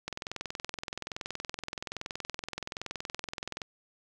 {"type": "click train", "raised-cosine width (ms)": 0.2, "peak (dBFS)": -18, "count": 76, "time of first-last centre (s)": [0.08, 3.618], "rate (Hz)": 21.2, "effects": []}